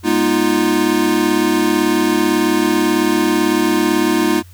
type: chord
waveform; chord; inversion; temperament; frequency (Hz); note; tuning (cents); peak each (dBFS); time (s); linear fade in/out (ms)
square; F half-diminished seventh; first; equal with one note detuned; 207.7 / 243.5 / 311.1 / 349.2; Ab3 / Cb4 / Eb4 / F4; 0 / -24 / 0 / 0; -23 / -21 / -17 / -18; 0.03-4.43; 50
effects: added 90 Hz sine -38 dBFS peak until 4.53 s + white hiss -50 dBFS RMS until 4.53 s